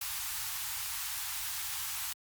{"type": "band-stop noise", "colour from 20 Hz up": "white", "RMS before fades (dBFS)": -37, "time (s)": [0.01, 2.13], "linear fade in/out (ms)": 5, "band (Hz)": [120, 780], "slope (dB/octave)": 48, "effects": ["Opus 48 kbps"]}